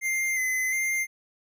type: tone with vibrato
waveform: square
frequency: 2069 Hz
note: C7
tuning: 20 cents flat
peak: -25 dBFS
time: 0.01-1.07 s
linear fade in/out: 50 ms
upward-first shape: square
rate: 1.4 Hz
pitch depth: 27 cents each way
effects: none

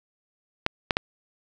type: clicks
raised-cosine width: 0.3 ms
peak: -5 dBFS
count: 3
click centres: 0.664 / 0.908 / 0.969 s
effects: none

